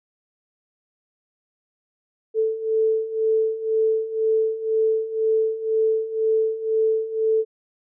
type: beating tone pair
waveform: sine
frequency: 440 / 442 Hz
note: A4 / A4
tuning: 0 / +8 cents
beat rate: 2 Hz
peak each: -24 / -20 dBFS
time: 2.34-7.45 s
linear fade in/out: 50 ms
effects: none